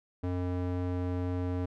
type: tone with band-pass filter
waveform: square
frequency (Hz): 89.8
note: F2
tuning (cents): +49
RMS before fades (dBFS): -32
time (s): 0.23-1.66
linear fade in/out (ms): 10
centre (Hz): 290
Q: 0.63
effects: none